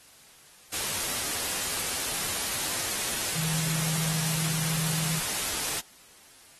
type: tone in noise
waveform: sine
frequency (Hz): 159.7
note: D#3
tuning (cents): +45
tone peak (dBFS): -30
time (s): 3.35-5.2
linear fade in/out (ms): 20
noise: white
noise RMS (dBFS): -30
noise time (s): 0.72-5.81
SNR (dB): -3
effects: white hiss -54 dBFS RMS until 6.59 s + AAC 32 kbps